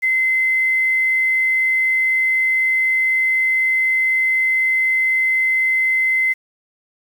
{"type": "tone", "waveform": "sine", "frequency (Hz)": 2058, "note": "C7", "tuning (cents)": -29, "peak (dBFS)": -14, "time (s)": [0.02, 6.34], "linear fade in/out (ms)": 20, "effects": ["7-bit"]}